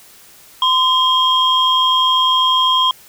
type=tone pair together; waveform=sine; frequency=1028 / 3234 Hz; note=C6 / G#7; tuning=-31 / -47 cents; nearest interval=octave + minor sixth; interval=1984 cents; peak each=-13 dBFS; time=0.62-2.91 s; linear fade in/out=2 ms; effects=tanh soft clip ceiling -4 dBFS + white hiss -44 dBFS RMS until 3.08 s